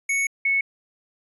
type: tone pair in turn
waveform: square / sine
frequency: 2217 / 2205 Hz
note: C#7 / C#7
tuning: 0 / -10 cents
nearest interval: unison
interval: 10 cents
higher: first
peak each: -21 / -18 dBFS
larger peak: second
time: 0.09-0.27 / 0.45-0.61 s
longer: first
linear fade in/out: 5 ms
effects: resampled to 32000 Hz